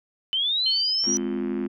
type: linear sweep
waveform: sine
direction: up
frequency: 3006 to 5920 Hz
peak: -21 dBFS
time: 0.33-1.17 s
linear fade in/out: 0 ms
type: tone with exponential decay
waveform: sine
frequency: 3069 Hz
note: G7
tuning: 37 cents flat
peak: -21 dBFS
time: 0.66-1.4 s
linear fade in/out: 2 ms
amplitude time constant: 160 ms
type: click train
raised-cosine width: 0.5 ms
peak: -27 dBFS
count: 53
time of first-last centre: 1.04-1.663 s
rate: 83.5 Hz
type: chord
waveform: sine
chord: F minor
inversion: first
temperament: just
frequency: 209.5 / 261.9 / 349.2 Hz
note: Ab3 / C4 / F4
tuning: +15 / +2 / 0 cents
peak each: -29 dBFS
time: 1.06-1.68 s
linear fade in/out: 20 ms
effects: none